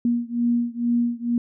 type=beating tone pair; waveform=sine; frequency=237 / 239.2 Hz; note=A#3 / A#3; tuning=+29 / +45 cents; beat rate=2.2 Hz; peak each=-22 / -23 dBFS; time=0.05-1.38 s; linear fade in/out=2 ms; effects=none